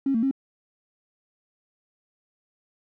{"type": "tone with pitch steps", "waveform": "triangle", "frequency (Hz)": [272.8, 226.1, 269.8], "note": ["C#4", "A3", "C#4"], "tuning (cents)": [-28, 47, -47], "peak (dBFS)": -16, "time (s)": [0.06, 0.312], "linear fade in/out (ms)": 5, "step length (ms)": 84, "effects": ["tanh soft clip ceiling -18 dBFS"]}